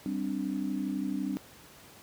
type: chord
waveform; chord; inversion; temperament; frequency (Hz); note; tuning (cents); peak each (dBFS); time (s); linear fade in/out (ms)
sine; G suspended fourth; none; equal; 196 / 261.6 / 293.7; G3 / C4 / D4; 0 / 0 / 0; -34; 0.06-1.37; 0
effects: pink hiss -53 dBFS RMS until 2.02 s + high-pass 80 Hz 12 dB/octave